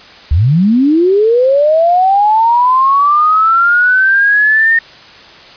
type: linear sweep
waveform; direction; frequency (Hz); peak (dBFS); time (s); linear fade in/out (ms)
sine; up; 65 to 1842; -6; 0.31-4.79; 5
effects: white hiss -36 dBFS RMS until 5.56 s + resampled to 11025 Hz